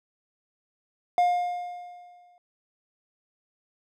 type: tone with exponential decay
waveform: triangle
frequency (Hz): 710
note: F5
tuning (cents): +28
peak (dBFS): -15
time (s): 1.18-2.38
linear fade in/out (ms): 1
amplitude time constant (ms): 260
effects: none